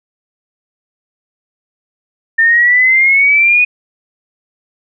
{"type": "exponential sweep", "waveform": "sine", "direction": "up", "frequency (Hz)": [1800, 2489], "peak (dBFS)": -6, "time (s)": [2.38, 3.65], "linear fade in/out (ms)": 10, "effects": []}